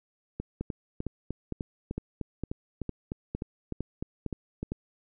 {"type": "two click trains", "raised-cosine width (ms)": 3, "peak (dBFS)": [-19, -20], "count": [10, 15], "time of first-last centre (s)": [[0.61, 4.72], [0.4, 4.63]], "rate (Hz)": [2.19, 3.31], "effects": []}